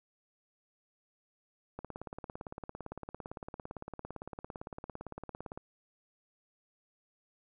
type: click train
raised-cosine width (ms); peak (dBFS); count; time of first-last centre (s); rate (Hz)
1; -27; 68; 1.79-5.575; 17.7
effects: none